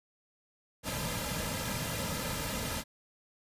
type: noise with comb filter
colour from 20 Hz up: pink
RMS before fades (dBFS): -35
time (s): 0.83-2.84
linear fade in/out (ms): 50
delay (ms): 2.7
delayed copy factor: -0.7
effects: resampled to 32000 Hz